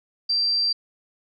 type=tone; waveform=sine; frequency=4705 Hz; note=D8; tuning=2 cents sharp; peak=-19 dBFS; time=0.29-0.73 s; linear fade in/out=10 ms; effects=none